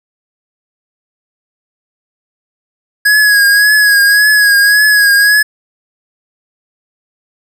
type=tone with vibrato; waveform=square; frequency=1664 Hz; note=G#6; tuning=3 cents sharp; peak=-6 dBFS; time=3.05-5.43 s; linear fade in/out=10 ms; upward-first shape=triangle; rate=1.8 Hz; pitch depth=51 cents each way; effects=none